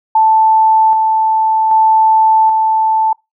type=tone with tremolo; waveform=sine; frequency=880 Hz; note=A5; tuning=in tune; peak=-6 dBFS; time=0.15-3.13 s; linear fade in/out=5 ms; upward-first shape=square; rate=0.64 Hz; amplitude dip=30%; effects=noise-tail reverb RT60 0.2 s tail -25 dB re dry